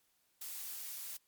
blue noise, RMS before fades -44 dBFS, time 0.41-1.17 s, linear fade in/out 5 ms, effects white hiss -75 dBFS RMS until 1.27 s + MP3 96 kbps

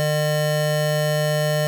square tone pair together, 151.3 / 605.2 Hz, D#3 / D#5, -48 / -48 cents, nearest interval 2 octaves, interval 2400 cents, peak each -22 dBFS, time 0-1.67 s, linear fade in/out 0 ms, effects none

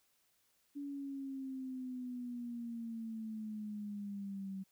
sine exponential sweep, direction down, 286.2 to 190.7 Hz, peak -40 dBFS, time 0.75-4.64 s, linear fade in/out 20 ms, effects white hiss -75 dBFS RMS until 4.71 s

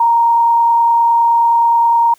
sine tone with frequency modulation, 932.3 Hz, A#5, in tune, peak -8 dBFS, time 0-2.14 s, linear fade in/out 5 ms, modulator 29.6 Hz, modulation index 0.29, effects white hiss -51 dBFS RMS until 2.18 s

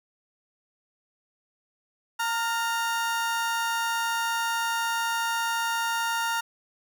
35% pulse tone pair together, 918 / 1404.3 Hz, A#5 / F6, -27 / +9 cents, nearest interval perfect fifth, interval 736 cents, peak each -26 / -27 dBFS, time 2.19-6.41 s, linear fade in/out 10 ms, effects none

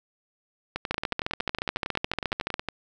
two click trains, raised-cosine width 0.3 ms, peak -10 / -13 dBFS, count 24 / 22, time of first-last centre 0.91-2.541 / 0.76-2.687 s, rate 14.1 / 10.9 Hz, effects none

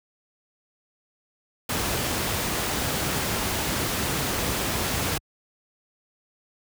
pink noise, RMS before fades -26 dBFS, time 1.69-5.18 s, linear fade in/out 5 ms, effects high-pass 60 Hz 12 dB/octave

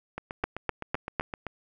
two click trains, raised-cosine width 0.5 ms, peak -11 / -19 dBFS, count 4 / 11, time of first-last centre 0.44-1.198 / 0.18-1.467 s, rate 3.96 / 7.77 Hz, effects none

